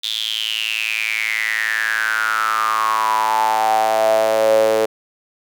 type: tone with high-pass filter sweep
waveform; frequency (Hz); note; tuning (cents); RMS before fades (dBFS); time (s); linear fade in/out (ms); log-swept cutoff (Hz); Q
sawtooth; 110; A2; 0; -18; 0.03-4.86; 10; 3600 to 480; 9.7
effects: none